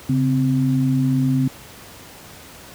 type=tone pair together; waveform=sine; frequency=137.52 / 259.6 Hz; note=C#3 / C4; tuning=-13 / -13 cents; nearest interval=major seventh; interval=1100 cents; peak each=-18 dBFS; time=0.09-1.48 s; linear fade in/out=5 ms; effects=pink hiss -41 dBFS RMS until 2.74 s + high-pass 60 Hz 12 dB/octave